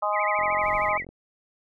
harmonic tone, 207.7 Hz, G#3, in tune, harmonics 3 / 4 / 5 / 6, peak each -28 / -28 / -28 / -28 dBFS, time 0.02-0.98 s, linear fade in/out 10 ms
sine tone with vibrato, 2121 Hz, C7, 23 cents sharp, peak -27 dBFS, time 0.12-1.05 s, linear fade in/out 50 ms, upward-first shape sine, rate 13 Hz, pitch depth 170 cents each way
click train, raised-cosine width 2 ms, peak -30 dBFS, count 32, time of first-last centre 0.39-1.09 s, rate 44.3 Hz
brown noise, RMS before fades -42 dBFS, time 0.59-0.93 s, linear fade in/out 50 ms
effects none

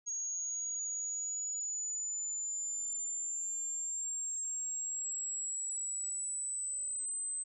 sine exponential sweep, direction up, 6600 to 8200 Hz, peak -35 dBFS, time 0.06-7.44 s, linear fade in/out 20 ms, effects none

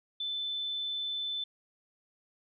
sine tone, 3520 Hz, A7, in tune, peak -32 dBFS, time 0.2-1.44 s, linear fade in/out 5 ms, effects none

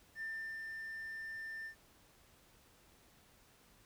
triangle tone with ADSR envelope, 1790 Hz, A6, 29 cents sharp, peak -36 dBFS, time 0.15-1.75 s, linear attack 71 ms, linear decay 370 ms, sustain -4 dB, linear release 92 ms, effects tanh soft clip ceiling -36 dBFS + pink hiss -66 dBFS RMS until 3.85 s

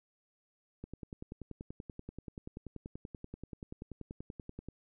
click train, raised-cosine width 3 ms, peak -30 dBFS, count 41, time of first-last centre 0.84-4.686 s, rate 10.4 Hz, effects none

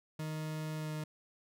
40% pulse tone with pitch glide, 155.56 to 153.95 Hz, D#3 to D#3, 0 to -18 cents, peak -36 dBFS, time 0.19-1.04 s, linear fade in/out 5 ms, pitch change -18 cents, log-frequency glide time 0.76-0.93 s, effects none

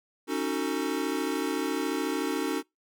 square chord, D# half-diminished seventh, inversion third, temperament equal with one note detuned, 277.2 / 311.1 / 370 / 446.4 Hz, C#4 / D#4 / F#4 / A4, 0 / 0 / 0 / +25 cents, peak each -33 / -33 / -34 / -35 dBFS, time 0.27-2.63 s, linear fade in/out 50 ms, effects noise-tail reverb RT60 0.2 s tail -26 dB re dry

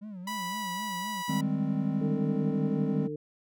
triangle tone with vibrato, 196 Hz, G3, in tune, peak -36 dBFS, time 0.01-1.23 s, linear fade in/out 20 ms, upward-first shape sine, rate 3.9 Hz, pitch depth 170 cents each way
sawtooth tone with pitch glide, 984 to 977.2 Hz, B5 to B5, -7 to -19 cents, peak -29 dBFS, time 0.27-1.41 s, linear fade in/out 5 ms, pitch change -12 cents, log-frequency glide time 0.49-0.64 s
triangle chord, Ab major seventh, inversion second, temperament equal, 155.56 / 196 / 207.7 / 261.6 Hz, Eb3 / G3 / Ab3 / C4, 0 / 0 / 0 / 0 cents, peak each -30 dBFS, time 1.28-3.08 s, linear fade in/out 20 ms
harmonic tone, 150 Hz, D3, 37 cents sharp, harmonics 1 / 2 / 3, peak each -39 / -38 / -35 dBFS, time 2.01-3.16 s, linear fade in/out 5 ms
effects none

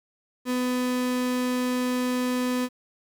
35% pulse tone, 250.4 Hz, B3, 24 cents sharp, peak -22 dBFS, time 0.45-2.69 s, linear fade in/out 50 ms, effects 9-bit

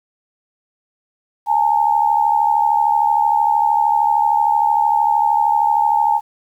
sine tone pair together, 833.9 / 907 Hz, G#5 / A#5, +7 / -48 cents, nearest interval minor second, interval 145 cents, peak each -15 dBFS, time 1.46-6.21 s, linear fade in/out 50 ms, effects 8-bit

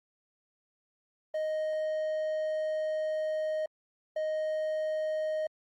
triangle tone bursts at uneven times, 622.3 Hz, D#5, in tune, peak -27 dBFS, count 2, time 1.34-3.66 / 4.16-5.47 s, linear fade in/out 5 ms, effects Opus 24 kbps

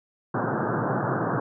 pink band-pass noise, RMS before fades -26 dBFS, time 0.34-1.4 s, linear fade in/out 5 ms, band 110 to 1600 Hz, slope 96 dB/octave, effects none

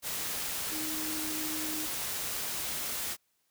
sine tone in noise, 311.1 Hz, D#4, in tune, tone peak -38 dBFS, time 0.7-1.88 s, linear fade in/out 50 ms, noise white, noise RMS -35 dBFS, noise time 0.02-3.17 s, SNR -6 dB, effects white hiss -75 dBFS RMS until 3.5 s

